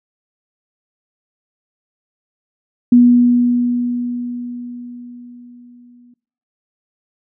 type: tone with exponential decay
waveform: sine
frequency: 243.1 Hz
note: B3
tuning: 27 cents flat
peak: -4 dBFS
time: 2.92-6.14 s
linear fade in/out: 5 ms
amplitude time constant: 700 ms
effects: noise-tail reverb RT60 0.5 s tail -23 dB re dry